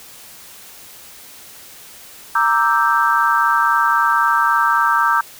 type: chord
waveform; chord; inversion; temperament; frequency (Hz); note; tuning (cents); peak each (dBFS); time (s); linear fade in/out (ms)
sine; E half-diminished seventh; second; equal; 932.3 / 1174.7 / 1318.5 / 1568; Bb5 / D6 / E6 / G6; 0 / 0 / 0 / 0; -18; 2.35-5.21; 5
effects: white hiss -40 dBFS RMS until 5.39 s